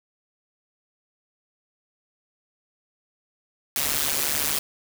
white noise with amplitude modulation, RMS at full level -21 dBFS, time 3.76-4.59 s, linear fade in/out 2 ms, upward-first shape sine, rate 146 Hz, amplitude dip 90%, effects none

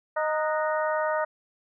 harmonic tone with a mistuned harmonic, 310 Hz, D#4, 6 cents flat, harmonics 2 / 3 / 4 / 5 / 6, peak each -26 / -30 / -32 / -34 / -36 dBFS, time 0.16-1.25 s, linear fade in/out 10 ms, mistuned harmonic 5, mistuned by -81 cents, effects none

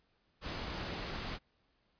pink noise, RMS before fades -40 dBFS, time 0.41-1.39 s, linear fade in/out 50 ms, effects pink hiss -75 dBFS RMS until 1.99 s + resampled to 11025 Hz

